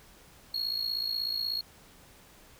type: tone with amplitude modulation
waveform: triangle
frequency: 4305 Hz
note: C8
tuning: 49 cents sharp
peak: -25 dBFS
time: 0.54-1.61 s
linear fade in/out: 5 ms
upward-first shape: sine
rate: 56.4 Hz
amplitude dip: 75%
effects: pink hiss -56 dBFS RMS until 2.59 s